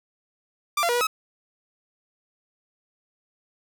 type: tone with pitch steps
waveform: sawtooth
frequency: 1182 / 686 / 480.6 / 485.1 / 1284 Hz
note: D6 / F5 / B4 / B4 / E6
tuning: +11 / -31 / -47 / -31 / -46 cents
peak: -17 dBFS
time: 0.77-1.07 s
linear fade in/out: 5 ms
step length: 60 ms
effects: none